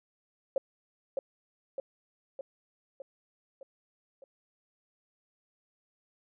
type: tone with echo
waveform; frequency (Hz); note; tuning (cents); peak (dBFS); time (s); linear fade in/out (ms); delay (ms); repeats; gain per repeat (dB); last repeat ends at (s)
sine; 541; C#5; -42; -24; 0.56-0.58; 2; 610; 6; -4; 4.24
effects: none